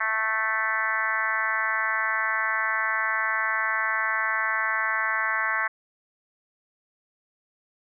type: harmonic tone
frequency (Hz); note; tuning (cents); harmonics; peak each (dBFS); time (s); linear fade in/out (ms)
220; A3; 0; 3 / 4 / 5 / 6 / 7 / 8 / 9 / 10; -39 / -35 / -30 / -33 / -29 / -29 / -29 / -39; 0-5.68; 10
effects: none